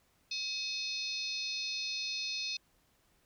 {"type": "harmonic tone with a mistuned harmonic", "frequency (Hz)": 851, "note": "G#5", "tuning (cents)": 42, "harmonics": [3, 4, 5, 6, 7], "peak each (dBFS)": [-40, -42, -39, -41, -46], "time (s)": [0.31, 2.57], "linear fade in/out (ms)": 5, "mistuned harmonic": 4, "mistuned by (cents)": 110, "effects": ["pink hiss -71 dBFS RMS until 3.25 s"]}